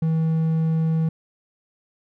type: tone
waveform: triangle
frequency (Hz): 161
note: E3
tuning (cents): -41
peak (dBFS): -16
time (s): 0.02-1.09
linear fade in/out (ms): 5
effects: none